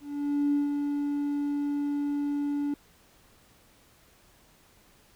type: tone with ADSR envelope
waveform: triangle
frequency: 288.1 Hz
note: D4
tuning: 33 cents flat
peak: -18 dBFS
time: 0-2.74 s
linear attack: 530 ms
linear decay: 150 ms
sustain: -6 dB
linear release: 3 ms
effects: tanh soft clip ceiling -19 dBFS + pink hiss -60 dBFS RMS until 5.15 s